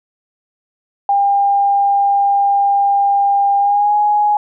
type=tone with pitch glide; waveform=sine; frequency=801 to 833.1 Hz; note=G5 to G#5; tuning=+37 to +5 cents; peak=-10 dBFS; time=1.09-4.37 s; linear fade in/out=2 ms; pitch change=+68 cents; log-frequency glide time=3.58-3.95 s; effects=none